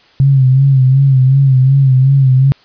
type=tone with vibrato; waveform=sine; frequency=133.6 Hz; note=C3; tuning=36 cents sharp; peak=-5 dBFS; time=0.2-2.52 s; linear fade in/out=0 ms; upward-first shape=sine; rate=2.7 Hz; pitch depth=64 cents each way; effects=white hiss -47 dBFS RMS until 2.64 s + resampled to 11025 Hz